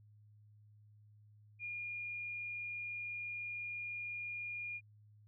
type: tone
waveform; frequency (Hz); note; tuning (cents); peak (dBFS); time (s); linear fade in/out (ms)
sine; 2422; D#7; -47; -40; 1.59-4.81; 50
effects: added 105 Hz sine -60 dBFS peak until 5.27 s